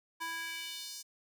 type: tone with high-pass filter sweep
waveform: square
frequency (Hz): 329.6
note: E4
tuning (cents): 0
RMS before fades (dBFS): -41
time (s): 0.2-1.03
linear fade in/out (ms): 20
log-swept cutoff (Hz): 1100 to 6000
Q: 2
effects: none